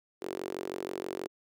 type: tone with high-pass filter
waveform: sawtooth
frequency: 46.25 Hz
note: F#1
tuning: in tune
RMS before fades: -38 dBFS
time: 0.21-1.28 s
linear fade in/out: 20 ms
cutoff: 380 Hz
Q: 4.4
effects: none